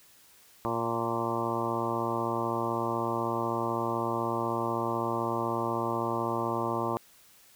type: harmonic tone with a mistuned harmonic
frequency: 116 Hz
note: A#2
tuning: 8 cents flat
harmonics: 1 / 2 / 3 / 4 / 5 / 6 / 7 / 8 / 9 / 10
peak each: -38 / -37 / -34 / -38 / -37 / -39 / -39 / -36 / -35 / -38 dBFS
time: 0.65-6.97 s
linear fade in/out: 0 ms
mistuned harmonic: 8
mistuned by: -21 cents
effects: white hiss -58 dBFS RMS until 7.55 s

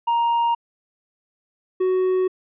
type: tone pair in turn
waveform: triangle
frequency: 936 / 371.5 Hz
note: A#5 / F#4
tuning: +7 / +7 cents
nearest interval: octave + major third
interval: 1600 cents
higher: first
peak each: -15 dBFS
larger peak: neither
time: 0.07-0.55 / 1.8-2.28 s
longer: neither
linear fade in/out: 10 ms
effects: resampled to 8000 Hz

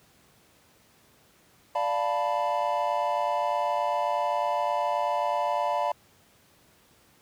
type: chord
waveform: triangle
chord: B half-diminished seventh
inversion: first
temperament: equal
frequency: 587.3 / 698.5 / 880 / 987.8 Hz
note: D5 / F5 / A5 / B5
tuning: 0 / 0 / 0 / 0 cents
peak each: -28 dBFS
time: 1.75-5.92 s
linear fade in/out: 5 ms
effects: pink hiss -60 dBFS RMS until 7.21 s + high-pass 80 Hz 12 dB/octave

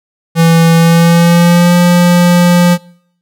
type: tone with pitch glide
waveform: square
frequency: 165.7 to 175.55 Hz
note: E3 to F3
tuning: +9 to +9 cents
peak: -5 dBFS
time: 0.35-2.78 s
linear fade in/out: 50 ms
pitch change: +100 cents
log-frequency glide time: 0.75-1.76 s
effects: noise-tail reverb RT60 0.7 s tail -25 dB re dry

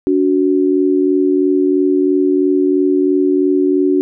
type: tone pair together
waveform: sine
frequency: 287 / 370 Hz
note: D4 / F#4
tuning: -40 / 0 cents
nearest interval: major third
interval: 440 cents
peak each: -13 dBFS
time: 0.07-4.01 s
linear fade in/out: 0 ms
effects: none

